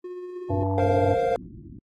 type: tone with tremolo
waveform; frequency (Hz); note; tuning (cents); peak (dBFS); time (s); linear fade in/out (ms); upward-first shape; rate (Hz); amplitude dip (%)
triangle; 360.4; F#4; -45; -30; 0.04-0.64; 5; sine; 16; 30
type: harmonic tone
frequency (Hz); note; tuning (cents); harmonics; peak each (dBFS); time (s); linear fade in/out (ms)
96.4; G2; -28; 1 / 3 / 5 / 7 / 9; -24 / -29 / -31 / -32 / -34; 0.5-1.14; 5
type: chord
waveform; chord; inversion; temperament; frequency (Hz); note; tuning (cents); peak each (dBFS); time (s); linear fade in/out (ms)
triangle; Bb suspended second; none; equal; 466.2 / 523.3 / 698.5; Bb4 / C5 / F5; 0 / 0 / 0; -24; 0.78-1.36; 0
type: low-pass noise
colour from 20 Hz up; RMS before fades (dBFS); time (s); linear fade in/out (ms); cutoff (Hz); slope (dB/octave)
pink; -40; 0.8-1.79; 5; 350; 96
effects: high-pass 60 Hz 12 dB/octave + AAC 32 kbps